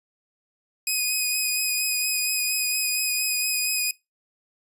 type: tone with vibrato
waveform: 10% pulse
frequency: 2500 Hz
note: D#7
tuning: 8 cents sharp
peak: -14 dBFS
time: 0.87-3.91 s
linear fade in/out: 2 ms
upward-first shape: sine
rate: 4.3 Hz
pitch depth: 21 cents each way
effects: noise-tail reverb RT60 0.2 s tail -20 dB re dry + resampled to 32000 Hz